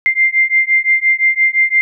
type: beating tone pair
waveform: sine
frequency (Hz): 2093 / 2098.8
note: C7 / C7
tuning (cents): 0 / +5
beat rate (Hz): 5.8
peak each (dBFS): -13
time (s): 0.06-1.81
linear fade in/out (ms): 0
effects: none